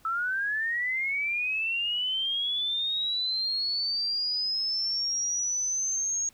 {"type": "linear sweep", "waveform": "sine", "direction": "up", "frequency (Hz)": [1301, 6600], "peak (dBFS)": -26, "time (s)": [0.05, 6.29], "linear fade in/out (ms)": 2, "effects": ["pink hiss -60 dBFS RMS until 6.33 s"]}